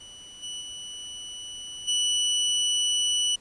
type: tone with level steps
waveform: sawtooth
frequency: 2960 Hz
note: F#7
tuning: in tune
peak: -40 / -30 / -33 / -19 dBFS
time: 0-3.36 s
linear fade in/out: 10 ms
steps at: 0.42 / 0.6 / 1.87 s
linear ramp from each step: 20 ms
effects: pink hiss -56 dBFS RMS until 3.4 s + resampled to 22050 Hz